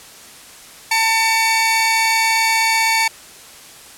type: tone pair together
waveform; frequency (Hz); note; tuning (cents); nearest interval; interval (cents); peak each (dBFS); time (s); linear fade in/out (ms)
sawtooth; 896.1 / 2258; A5 / C#7; +31 / +31; octave + major third; 1600; -13; 0.91-3.08; 5
effects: white hiss -40 dBFS RMS until 3.97 s + low-pass 11000 Hz 12 dB/octave